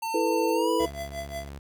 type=tone with pitch glide; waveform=square; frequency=901 to 982.5 Hz; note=A5 to B5; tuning=+41 to -9 cents; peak=-29 dBFS; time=0.02-0.86 s; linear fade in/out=10 ms; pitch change=+150 cents; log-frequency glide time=0.53-0.7 s
type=chord; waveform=sine; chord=E suspended fourth; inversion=none; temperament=equal; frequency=329.6 / 440 / 493.9 Hz; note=E4 / A4 / B4; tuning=0 / 0 / 0 cents; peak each=-27 dBFS; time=0.14-0.86 s; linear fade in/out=5 ms
type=tone with tremolo; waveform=square; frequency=674 Hz; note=E5; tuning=38 cents sharp; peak=-31 dBFS; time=0.79-1.49 s; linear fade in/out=10 ms; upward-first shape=triangle; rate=5.6 Hz; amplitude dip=100%
type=tone; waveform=sawtooth; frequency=70.3 Hz; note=C#2; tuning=25 cents sharp; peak=-34 dBFS; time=0.8-1.59 s; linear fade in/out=5 ms
effects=none